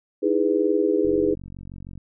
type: chord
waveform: sine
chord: E major seventh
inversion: third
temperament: just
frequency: 309 / 329.6 / 412 / 494.4 Hz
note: D#4 / E4 / G#4 / B4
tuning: -12 / 0 / -14 / +2 cents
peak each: -24 / -25 / -21 / -25 dBFS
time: 0.22-1.35 s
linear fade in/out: 20 ms
type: click train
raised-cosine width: 5 ms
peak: -27 dBFS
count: 44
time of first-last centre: 1.05-1.977 s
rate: 46.4 Hz
effects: none